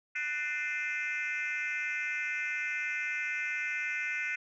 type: tone cluster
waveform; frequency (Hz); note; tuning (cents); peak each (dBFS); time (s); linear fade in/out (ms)
sine; 1488 / 1792 / 2087 / 2391 / 2591; F#6 / A6 / C7 / D7 / E7; +9 / +31 / -5 / +30 / -30; -36 / -39 / -34 / -39 / -38; 0.15-4.36; 10
effects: tanh soft clip ceiling -25 dBFS